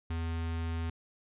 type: tone with notch filter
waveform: square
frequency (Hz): 82.41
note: E2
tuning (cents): 0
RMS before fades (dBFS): -34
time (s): 0.1-0.9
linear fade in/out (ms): 5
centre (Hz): 540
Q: 1.8
effects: resampled to 8000 Hz